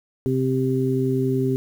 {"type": "harmonic tone", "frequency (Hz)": 130.81, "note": "C3", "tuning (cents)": 0, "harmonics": [1, 2, 3], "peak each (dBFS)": [-23, -23, -23], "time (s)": [0.26, 1.56], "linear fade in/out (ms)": 0, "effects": ["8-bit"]}